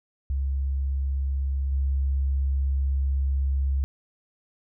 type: tone with level steps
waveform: sine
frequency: 68 Hz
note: C#2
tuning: 33 cents flat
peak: -23 / -21 dBFS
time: 0.3-3.84 s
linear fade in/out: 0 ms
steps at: 1.72 s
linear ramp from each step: 5 ms
effects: none